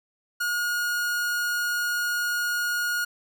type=tone; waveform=45% pulse; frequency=1437 Hz; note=F6; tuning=49 cents sharp; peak=-24 dBFS; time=0.4-3.05 s; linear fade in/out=10 ms; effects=none